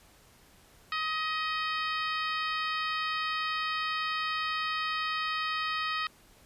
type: harmonic tone with a mistuned harmonic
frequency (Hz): 630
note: D#5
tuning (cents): +21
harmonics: 2 / 3 / 4 / 5 / 6 / 7 / 8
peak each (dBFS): -32 / -36 / -38 / -40 / -42 / -43 / -44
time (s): 0.92-6.07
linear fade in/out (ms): 2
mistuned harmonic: 5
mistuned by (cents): -21
effects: pink hiss -59 dBFS RMS until 6.45 s + resampled to 32000 Hz